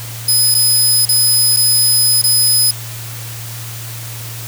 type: tone with dropouts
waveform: 15% pulse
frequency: 5040 Hz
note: D#8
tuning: 21 cents sharp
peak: -4 dBFS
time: 0.28-2.71 s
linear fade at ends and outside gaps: 5 ms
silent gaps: 0.544-0.548 / 1.054-1.089 / 1.564-1.569 / 2.217-2.238 s
effects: added 115 Hz sine -27 dBFS peak until 4.47 s + white hiss -30 dBFS RMS until 4.47 s

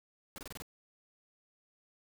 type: noise bursts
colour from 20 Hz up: pink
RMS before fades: -45 dBFS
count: 6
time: 0.36-0.621 s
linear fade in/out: 0 ms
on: 21 ms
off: 27 ms
effects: none

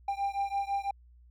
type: beating tone pair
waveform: triangle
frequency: 793 / 799 Hz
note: G5 / G5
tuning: +20 / +33 cents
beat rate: 6 Hz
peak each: -30 / -31 dBFS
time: 0.08-0.91 s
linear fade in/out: 5 ms
effects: added 60 Hz sine -54 dBFS peak until 1.3 s

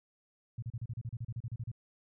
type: tone bursts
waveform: sine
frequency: 116.54 Hz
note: A#2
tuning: in tune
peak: -35 dBFS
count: 15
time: 0.58-1.716 s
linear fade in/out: 5 ms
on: 44 ms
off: 34 ms
effects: none

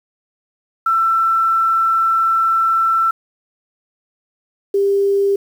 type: tone pair in turn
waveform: sine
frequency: 1338 / 397.8 Hz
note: E6 / G4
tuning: +25 / +25 cents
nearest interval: octave + major sixth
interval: 2100 cents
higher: first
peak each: -12 dBFS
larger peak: neither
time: 0.86-3.11 / 4.74-5.36 s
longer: first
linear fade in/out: 5 ms
effects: 7-bit

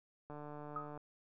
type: click train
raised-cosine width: 1 ms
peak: -35 dBFS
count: 101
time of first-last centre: 0.3-0.976 s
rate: 148 Hz
type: tone with exponential decay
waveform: sine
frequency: 1259 Hz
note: D#6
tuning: 20 cents sharp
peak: -35 dBFS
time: 0.76-0.95 s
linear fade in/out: 2 ms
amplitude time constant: 41 ms
effects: none

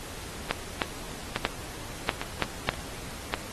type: clicks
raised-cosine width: 0.3 ms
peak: -8 / -8 / -26 / -10 / -7 / -6 / -14 / -7 / -6 / -21 / -9 dBFS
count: 11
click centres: 0.51 / 0.818 / 1.117 / 1.361 / 1.451 / 2.092 / 2.215 / 2.423 / 2.69 / 2.738 / 3.339 s
effects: pink hiss -41 dBFS RMS until 3.52 s + AAC 32 kbps

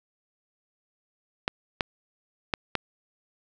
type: clicks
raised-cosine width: 0.3 ms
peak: -8 dBFS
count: 4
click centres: 1.479 / 1.808 / 2.538 / 2.753 s
effects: none

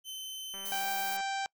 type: tone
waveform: sawtooth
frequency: 3067 Hz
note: G7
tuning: 38 cents flat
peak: -36 dBFS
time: 0.04-0.83 s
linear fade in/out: 50 ms
type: click train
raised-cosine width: 0.5 ms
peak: -35 dBFS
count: 131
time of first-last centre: 0.54-1.207 s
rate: 195 Hz
type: noise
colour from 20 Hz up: violet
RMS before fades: -39 dBFS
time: 0.65-1.17 s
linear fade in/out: 5 ms
type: harmonic tone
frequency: 783 Hz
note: G5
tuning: 2 cents flat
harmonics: 1 / 2 / 3 / 4 / 5 / 6 / 7 / 8 / 9 / 10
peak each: -33 / -39 / -43 / -45 / -47 / -49 / -50 / -51 / -52 / -53 dBFS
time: 0.72-1.46 s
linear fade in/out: 0 ms
effects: noise-tail reverb RT60 0.1 s tail -26 dB re dry

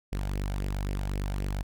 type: tone with flanger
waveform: sawtooth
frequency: 48.71 Hz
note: G1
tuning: 10 cents flat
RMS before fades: -31 dBFS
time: 0.12-1.63 s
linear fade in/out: 10 ms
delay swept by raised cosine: 0.37 to 1.37 ms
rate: 3.8 Hz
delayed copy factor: +0.55
effects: none

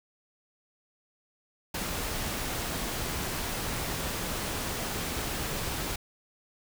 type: noise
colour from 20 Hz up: pink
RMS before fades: -33 dBFS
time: 1.74-5.96 s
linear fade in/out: 5 ms
effects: none

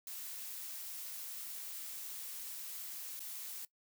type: noise with dropouts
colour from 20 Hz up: blue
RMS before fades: -45 dBFS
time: 0.07-3.65 s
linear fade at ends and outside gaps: 2 ms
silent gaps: 3.194-3.203 s
effects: noise-tail reverb RT60 0.1 s tail -19 dB re dry

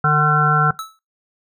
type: harmonic tone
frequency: 150.6 Hz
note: D3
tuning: 44 cents sharp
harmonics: 1 / 3 / 5 / 7 / 9 / 10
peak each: -17 / -26 / -22 / -26 / -15 / -23 dBFS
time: 0.04-0.71 s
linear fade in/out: 5 ms
type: tone with exponential decay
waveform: square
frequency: 1306 Hz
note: E6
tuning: 17 cents flat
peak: -23 dBFS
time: 0.79-0.99 s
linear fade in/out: 1 ms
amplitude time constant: 42 ms
effects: noise-tail reverb RT60 0.2 s tail -18 dB re dry

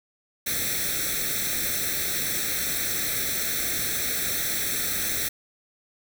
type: noise with comb filter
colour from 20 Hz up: white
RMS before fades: -27 dBFS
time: 0.46-5.29 s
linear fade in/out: 10 ms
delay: 0.51 ms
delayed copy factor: +0.9
effects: none

